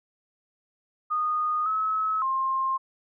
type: tone with pitch steps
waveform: sine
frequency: 1233 / 1289 / 1060 Hz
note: D#6 / E6 / C6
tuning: -16 / -39 / +22 cents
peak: -23 dBFS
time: 1.1-2.78 s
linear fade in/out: 20 ms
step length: 560 ms
effects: none